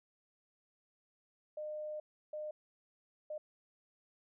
sine tone bursts at uneven times, 608 Hz, D#5, 40 cents flat, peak -39 dBFS, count 3, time 1.57-2 / 2.33-2.51 / 3.3-3.38 s, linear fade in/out 5 ms, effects none

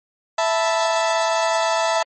35% pulse chord, E suspended fourth, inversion none, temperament equal, 659.3 / 880 / 987.8 Hz, E5 / A5 / B5, 0 / 0 / 0 cents, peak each -18 / -21 / -23 dBFS, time 0.38-2.03 s, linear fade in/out 5 ms, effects MP3 32 kbps

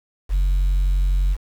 sine tone, 45.92 Hz, F#1, 12 cents flat, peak -13 dBFS, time 0.29-1.37 s, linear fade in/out 50 ms, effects tanh soft clip ceiling -14 dBFS + 7-bit

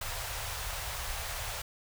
pink band-stop noise, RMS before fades -37 dBFS, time 0.01-1.62 s, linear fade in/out 5 ms, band 110 to 580 Hz, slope 24 dB/octave, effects none

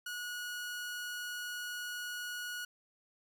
sawtooth tone, 1456 Hz, F#6, 28 cents flat, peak -35 dBFS, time 0.06-2.65 s, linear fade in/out 5 ms, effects none

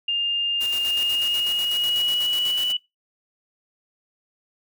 sine tone with pitch glide, 2810 to 2958 Hz, F7 to F#7, +10 to -1 cents, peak -20 dBFS, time 0.08-2.77 s, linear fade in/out 5 ms, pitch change +89 cents, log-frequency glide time 0.71-2.65 s
white noise with tremolo, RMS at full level -34 dBFS, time 0.6-2.73 s, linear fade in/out 20 ms, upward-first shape square, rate 8.1 Hz, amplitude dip 55%
effects noise-tail reverb RT60 0.2 s tail -21 dB re dry

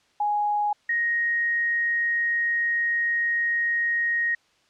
sine tone pair in turn, 830.6 / 1873.3 Hz, G#5 / A#6, 0 / +8 cents, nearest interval octave + major second, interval 1408 cents, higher second, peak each -21 dBFS, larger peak neither, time 0.2-0.73 / 0.89-4.35 s, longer second, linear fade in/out 5 ms, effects white hiss -63 dBFS RMS until 4.69 s + low-pass 5000 Hz 12 dB/octave

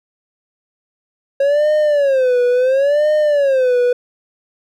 triangle tone with vibrato, 546 Hz, C#5, 26 cents flat, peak -9 dBFS, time 1.4-3.93 s, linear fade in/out 5 ms, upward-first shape sine, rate 0.72 Hz, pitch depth 190 cents each way, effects none

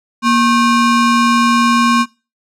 square ring-modulated tone, 659.3 Hz, E5, in tune, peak -7 dBFS, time 0.22-2.06 s, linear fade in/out 50 ms, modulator 423 Hz, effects noise-tail reverb RT60 0.3 s tail -21 dB re dry + low-pass 7000 Hz 12 dB/octave

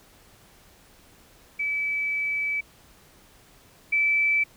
sine tone pair in turn, 2300 / 2316 Hz, D7 / D7, -37 / -25 cents, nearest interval unison, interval 12 cents, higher second, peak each -24 / -19 dBFS, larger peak second, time 1.59-2.61 / 3.92-4.44 s, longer first, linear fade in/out 10 ms, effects pink hiss -55 dBFS RMS until 4.56 s

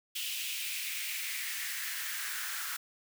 white noise with high-pass filter sweep, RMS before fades -37 dBFS, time 0.15-2.77 s, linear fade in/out 10 ms, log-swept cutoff 2900 to 1400 Hz, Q 3.5, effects none

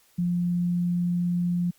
sine tone, 175.4 Hz, F3, 8 cents sharp, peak -22 dBFS, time 0.18-1.71 s, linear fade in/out 10 ms, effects white hiss -61 dBFS RMS until 1.78 s + Opus 48 kbps

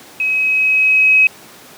sine tone with level ramp, 2546 Hz, D#7, 39 cents sharp, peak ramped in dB -14 to -6 dBFS, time 0.2-1.27 s, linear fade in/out 2 ms, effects pink hiss -39 dBFS RMS until 1.77 s + high-pass 200 Hz 12 dB/octave

